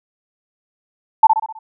sine tone with echo, 881 Hz, A5, 2 cents sharp, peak -3 dBFS, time 1.23-1.27 s, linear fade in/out 5 ms, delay 64 ms, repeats 5, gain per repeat -6 dB, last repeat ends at 1.59 s, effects none

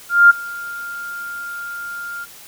sine tone with ADSR envelope, 1400 Hz, F6, 4 cents sharp, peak -3 dBFS, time 0.09-2.26 s, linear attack 210 ms, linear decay 16 ms, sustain -23 dB, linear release 32 ms, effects white hiss -41 dBFS RMS until 2.47 s

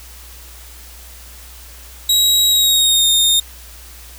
sawtooth tone with pitch glide, 3838 to 3671 Hz, A#7 to A#7, +50 to -27 cents, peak -8 dBFS, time 2.09-3.4 s, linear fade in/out 5 ms, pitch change -77 cents, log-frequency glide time 2.5-3.06 s, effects added 60 Hz sine -38 dBFS peak until 4.18 s + white hiss -40 dBFS RMS until 4.18 s

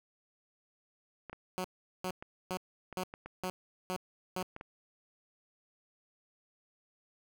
clicks, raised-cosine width 0.5 ms, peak -29 dBFS, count 11, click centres 1.297 / 1.33 / 2.098 / 2.225 / 2.927 / 3.139 / 3.26 / 3.443 / 4.414 / 4.564 / 4.611 s
10% pulse tone bursts, 184.2 Hz, F#3, 7 cents flat, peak -26 dBFS, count 7, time 1.58-4.428 s, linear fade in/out 0 ms, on 64 ms, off 400 ms
effects none

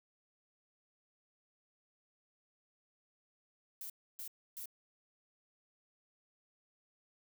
violet noise bursts, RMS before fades -45 dBFS, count 3, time 3.81-4.657 s, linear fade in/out 2 ms, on 89 ms, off 290 ms, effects none

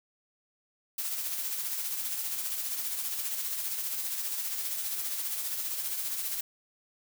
blue noise with tremolo, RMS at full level -32 dBFS, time 0.98-6.41 s, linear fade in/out 5 ms, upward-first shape sine, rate 15 Hz, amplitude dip 40%, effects none

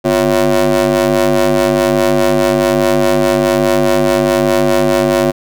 25% pulse ring-modulated tone, 101.2 Hz, G#2, 44 cents flat, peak -3 dBFS, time 0.04-5.32 s, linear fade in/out 20 ms, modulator 453 Hz, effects none

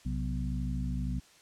harmonic tone with a mistuned harmonic, 61.74 Hz, B1, in tune, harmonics 1 / 2 / 3 / 4, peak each -33 / -36 / -38 / -39 dBFS, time 0.05-1.2 s, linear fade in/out 10 ms, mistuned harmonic 2, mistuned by +120 cents, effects white hiss -59 dBFS RMS until 1.41 s + low-pass 8000 Hz 12 dB/octave

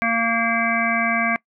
harmonic tone, 230 Hz, A#3, 23 cents flat, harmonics 1 / 3 / 5 / 7 / 9 / 10, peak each -25 / -25 / -25 / -25 / -25 / -25 dBFS, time 0.02-1.36 s, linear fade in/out 0 ms, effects noise-tail reverb RT60 0.1 s tail -23 dB re dry

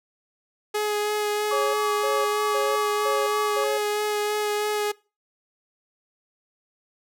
sawtooth tone with vibrato, 419.2 Hz, G#4, 16 cents sharp, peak -19 dBFS, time 0.74-4.92 s, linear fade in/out 10 ms, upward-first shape sine, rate 3.1 Hz, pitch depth 12 cents each way
sine tone with tremolo, 1146 Hz, D6, 43 cents flat, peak -24 dBFS, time 1.51-3.64 s, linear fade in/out 2 ms, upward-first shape sine, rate 3.3 Hz, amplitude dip 30%
triangle tone bursts, 548 Hz, C#5, 20 cents flat, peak -24 dBFS, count 5, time 1.52-3.78 s, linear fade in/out 10 ms, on 220 ms, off 290 ms
effects noise-tail reverb RT60 0.3 s tail -22 dB re dry

